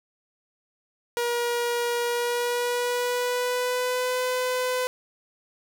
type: tone with pitch glide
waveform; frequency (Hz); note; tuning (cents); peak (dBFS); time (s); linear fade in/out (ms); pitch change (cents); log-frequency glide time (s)
sawtooth; 477.4 to 504.9; A#4 to B4; +41 to +38; -20; 1.17-4.87; 0; +97; 2.04-4.23
effects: none